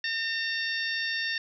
harmonic tone, 909 Hz, A#5, 44 cents flat, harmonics 2 / 3 / 4 / 5 / 6, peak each -30 / -36 / -36 / -38 / -37 dBFS, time 0.04-1.38 s, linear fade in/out 2 ms, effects none

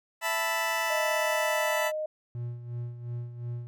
20% pulse chord, E suspended fourth, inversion none, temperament just, 659.3 / 879 / 988.9 Hz, E5 / A5 / B5, 0 / -2 / +2 cents, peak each -27 dBFS, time 0.21-1.92 s, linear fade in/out 50 ms
sine tone with pitch glide, 622.3 to 617.3 Hz, D#5 to D#5, 0 to -14 cents, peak -29 dBFS, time 0.9-2.06 s, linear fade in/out 5 ms, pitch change -14 cents, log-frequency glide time 1.2-1.74 s
triangle tone with tremolo, 119.9 Hz, A#2, 49 cents sharp, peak -29 dBFS, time 2.35-3.67 s, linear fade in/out 0 ms, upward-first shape sine, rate 2.8 Hz, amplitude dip 65%
effects none

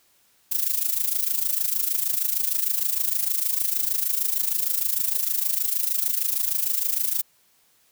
violet noise with amplitude modulation, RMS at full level -21 dBFS, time 0.51-7.22 s, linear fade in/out 10 ms, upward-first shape sine, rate 26.5 Hz, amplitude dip 75%, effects white hiss -62 dBFS RMS until 7.91 s

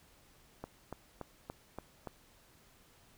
click train, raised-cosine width 1 ms, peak -27 dBFS, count 6, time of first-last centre 0.64-2.073 s, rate 3.49 Hz, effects pink hiss -64 dBFS RMS until 3.17 s

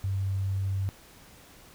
sine tone, 96.8 Hz, G2, 21 cents flat, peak -26 dBFS, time 0.04-0.89 s, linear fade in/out 0 ms, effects pink hiss -53 dBFS RMS until 1.74 s

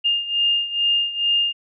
sine beating tone pair, 2818 / 2820.3 Hz, F7 / F7, +15 / +16 cents, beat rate 2.3 Hz, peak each -19 / -23 dBFS, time 0.04-1.53 s, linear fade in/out 20 ms, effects none

